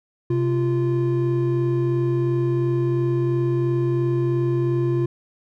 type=tone pair together; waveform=triangle; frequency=129.8 / 346.5 Hz; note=C3 / F4; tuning=-13 / -14 cents; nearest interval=octave + perfect fourth; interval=1699 cents; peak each=-19 dBFS; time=0.3-5.06 s; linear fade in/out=5 ms; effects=none